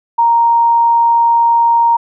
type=tone; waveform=sine; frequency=932.3 Hz; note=A#5; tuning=in tune; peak=-7 dBFS; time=0.18-1.97 s; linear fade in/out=10 ms; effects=none